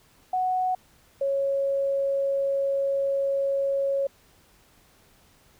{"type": "tone pair in turn", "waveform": "sine", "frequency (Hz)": [740, 551.2], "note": ["F#5", "C#5"], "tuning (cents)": [0, -10], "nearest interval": "perfect fourth", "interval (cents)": 510, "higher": "first", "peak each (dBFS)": -22, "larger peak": "neither", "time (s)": [[0.33, 0.75], [1.21, 4.07]], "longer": "second", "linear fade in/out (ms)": 5, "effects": ["pink hiss -59 dBFS RMS until 5.59 s"]}